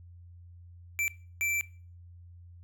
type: tone bursts at uneven times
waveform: square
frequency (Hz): 2338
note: D7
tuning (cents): -8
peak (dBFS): -28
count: 2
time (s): 0.99-1.08 / 1.41-1.61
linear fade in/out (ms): 0
effects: noise-tail reverb RT60 0.4 s tail -20 dB re dry + added 87 Hz sine -48 dBFS peak until 2.63 s